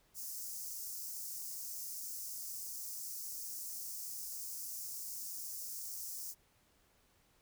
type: high-pass noise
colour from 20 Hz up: white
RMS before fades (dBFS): -44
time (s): 0.14-6.35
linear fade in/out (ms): 50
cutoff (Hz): 5100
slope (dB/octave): 48
effects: pink hiss -71 dBFS RMS until 7.41 s